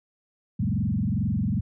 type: tone with frequency modulation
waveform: sine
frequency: 155.56 Hz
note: D#3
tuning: in tune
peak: -22 dBFS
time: 0.59-1.61 s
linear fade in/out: 10 ms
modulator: 22.3 Hz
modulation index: 3.2
effects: none